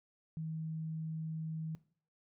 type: tone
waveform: sine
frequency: 159.3 Hz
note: D#3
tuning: 41 cents sharp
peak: -37 dBFS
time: 0.37-1.75 s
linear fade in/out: 0 ms
effects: noise-tail reverb RT60 0.5 s tail -19 dB re dry